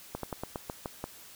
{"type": "slowing click train", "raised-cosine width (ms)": 1, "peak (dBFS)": -20, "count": 8, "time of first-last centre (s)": [0.15, 1.041], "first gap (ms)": 83, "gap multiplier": 1.14, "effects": ["white hiss -51 dBFS RMS until 1.35 s"]}